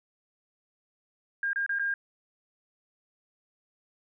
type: tone with dropouts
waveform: sine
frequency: 1611 Hz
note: G6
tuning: 47 cents sharp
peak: -26 dBFS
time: 1.43-1.94 s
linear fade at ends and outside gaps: 2 ms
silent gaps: 1.532-1.559 / 1.663-1.693 / 1.787-1.795 s
effects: none